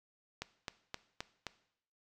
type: click train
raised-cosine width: 0.2 ms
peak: -21 dBFS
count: 5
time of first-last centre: 0.42-1.467 s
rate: 3.82 Hz
effects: noise-tail reverb RT60 0.7 s tail -17 dB re dry